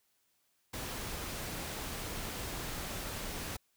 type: noise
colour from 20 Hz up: pink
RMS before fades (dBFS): -40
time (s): 0.73-3.57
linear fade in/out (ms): 10
effects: white hiss -75 dBFS RMS until 3.76 s